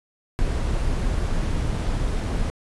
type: noise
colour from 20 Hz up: brown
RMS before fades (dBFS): -23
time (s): 0.39-2.5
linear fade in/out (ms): 0
effects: resampled to 24000 Hz